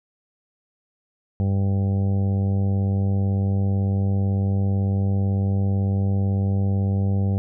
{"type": "harmonic tone", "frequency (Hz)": 98, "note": "G2", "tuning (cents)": 0, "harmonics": [1, 2, 3, 4, 5, 6, 7, 8], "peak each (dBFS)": [-19, -25, -39, -38, -37, -43, -45, -43], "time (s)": [1.4, 7.38], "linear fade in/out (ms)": 0, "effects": []}